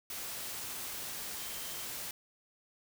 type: tone in noise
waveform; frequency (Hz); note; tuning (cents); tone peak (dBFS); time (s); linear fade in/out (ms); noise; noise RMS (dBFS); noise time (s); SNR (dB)
sine; 3136; G7; 0; -52; 1.39-1.85; 2; white; -41; 0.1-2.11; -14
effects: none